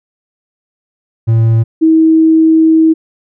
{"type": "tone pair in turn", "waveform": ["triangle", "sine"], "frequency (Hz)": [113.4, 320.7], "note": ["A#2", "E4"], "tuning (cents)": [-47, -48], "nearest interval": "octave + tritone", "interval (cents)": 1799, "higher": "second", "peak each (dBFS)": -4, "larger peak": "neither", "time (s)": [[1.27, 1.64], [1.81, 2.94]], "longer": "second", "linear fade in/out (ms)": 20, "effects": []}